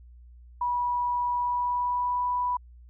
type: tone with pitch glide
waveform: sine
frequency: 975 to 986.3 Hz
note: B5 to B5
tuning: -23 to -3 cents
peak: -24 dBFS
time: 0.61-2.57 s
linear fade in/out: 5 ms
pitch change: +20 cents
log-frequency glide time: 1.39-2.26 s
effects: added 60 Hz sine -47 dBFS peak until 2.89 s